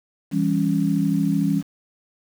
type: chord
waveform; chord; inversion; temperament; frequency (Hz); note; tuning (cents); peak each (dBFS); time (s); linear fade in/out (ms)
sine; C# diminished; first; just; 166.31 / 199.57 / 277.2; E3 / G3 / C#4; +16 / +31 / 0; -22; 0.31-1.63; 50
effects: 7-bit